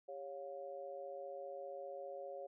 sine tone with amplitude modulation, 554 Hz, C#5, 1 cent flat, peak -40 dBFS, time 0.08-2.47 s, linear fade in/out 10 ms, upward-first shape sine, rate 155 Hz, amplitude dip 100%, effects none

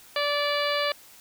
harmonic tone, 581 Hz, D5, 19 cents flat, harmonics 1 / 2 / 3 / 4 / 5 / 6 / 7 / 8, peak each -27 / -30 / -32 / -33 / -34 / -35 / -35 / -36 dBFS, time 0.16-0.92 s, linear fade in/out 2 ms, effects white hiss -51 dBFS RMS until 1.2 s

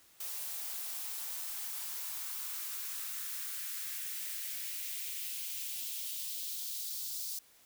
blue noise with high-pass filter sweep, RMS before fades -40 dBFS, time 0.2-7.39 s, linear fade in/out 5 ms, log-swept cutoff 530 to 4700 Hz, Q 1.8, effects white hiss -63 dBFS RMS until 7.65 s

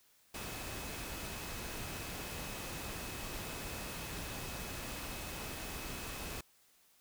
sine tone in noise, 2566 Hz, E7, 47 cents flat, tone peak -53 dBFS, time 0.34-6.41 s, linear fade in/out 5 ms, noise pink, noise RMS -43 dBFS, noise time 0.34-6.41 s, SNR -13 dB, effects white hiss -68 dBFS RMS until 7 s

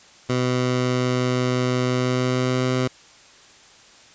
15% pulse tone with pitch glide, 125.8 to 127.85 Hz, B2 to C3, +32 to -40 cents, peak -13 dBFS, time 0.29-2.88 s, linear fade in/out 10 ms, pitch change +28 cents, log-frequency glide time 1.85-2.67 s, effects white hiss -49 dBFS RMS until 4.14 s + resampled to 16000 Hz

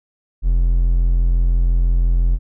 triangle tone, 42.94 Hz, F1, 29 cents flat, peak -10 dBFS, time 0.42-2.39 s, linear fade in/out 50 ms, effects none

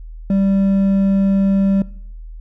sine tone with hard clipping, 195.3 Hz, G3, 6 cents flat, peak -14 dBFS, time 0.3-1.82 s, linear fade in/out 2 ms, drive 5 dB, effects noise-tail reverb RT60 0.7 s tail -21 dB re dry + added 40 Hz sine -30 dBFS peak until 2.4 s

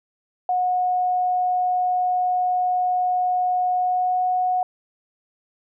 sine tone with pitch glide, 728 to 732.6 Hz, F#5 to F#5, -28 to -17 cents, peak -18 dBFS, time 0.49-4.63 s, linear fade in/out 2 ms, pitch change +11 cents, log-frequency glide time 3.75-4.22 s, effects none

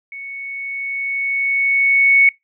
sine tone with level ramp, 2217 Hz, C#7, in tune, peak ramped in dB -29 to -7 dBFS, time 0.12-2.29 s, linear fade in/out 2 ms, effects noise-tail reverb RT60 0.2 s tail -26 dB re dry

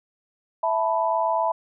sine chord, E suspended fourth, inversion none, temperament equal, 659.3 / 880 / 987.8 Hz, E5 / A5 / B5, 0 / 0 / 0 cents, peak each -24 / -25 / -24 dBFS, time 0.63-1.52 s, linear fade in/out 5 ms, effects none

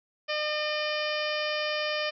harmonic tone, 605 Hz, D#5, 49 cents flat, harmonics 1 / 2 / 3 / 4 / 5 / 6 / 7 / 8 / 9, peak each -31 / -37 / -35 / -35 / -36 / -44 / -45 / -38 / -43 dBFS, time 0.28-2.11 s, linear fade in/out 20 ms, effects none

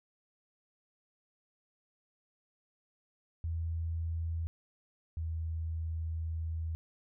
sine tone pair in turn, 82.41 / 81.18 Hz, E2 / E2, 0 / -26 cents, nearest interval unison, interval 26 cents, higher first, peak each -32 / -33 dBFS, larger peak first, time 3.44-4.47 / 5.17-6.75 s, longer second, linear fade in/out 0 ms, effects none

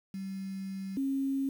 sine tone pair in turn, 192.8 / 271.7 Hz, G3 / C#4, -28 / -35 cents, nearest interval tritone, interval 593 cents, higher second, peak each -35 / -28 dBFS, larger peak second, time 0.14-0.97 / 0.97-1.49 s, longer first, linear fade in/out 2 ms, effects 9-bit

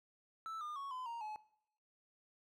triangle tone with pitch steps, 1318.5 / 1209.1 / 1108.7 / 1016.7 / 932.3 / 854.9 Hz, E6 / D#6 / C#6 / B5 / A#5 / G#5, 0 / -50 / 0 / +50 / 0 / +50 cents, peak -40 dBFS, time 0.46-1.36 s, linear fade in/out 0 ms, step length 150 ms, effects noise-tail reverb RT60 0.7 s tail -19 dB re dry

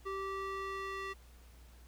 square tone with band-pass filter sweep, 388.5 Hz, G4, 16 cents flat, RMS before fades -40 dBFS, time 0.05-1.14 s, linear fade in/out 20 ms, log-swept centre 980 to 1800 Hz, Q 1.2, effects added 60 Hz sine -55 dBFS peak until 1.87 s + pink hiss -64 dBFS RMS until 1.87 s

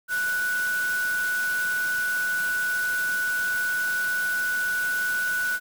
sine tone in noise, 1480 Hz, F#6, in tune, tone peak -23 dBFS, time 0.08-5.6 s, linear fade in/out 50 ms, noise white, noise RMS -36 dBFS, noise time 0.08-5.6 s, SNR +10 dB, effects none

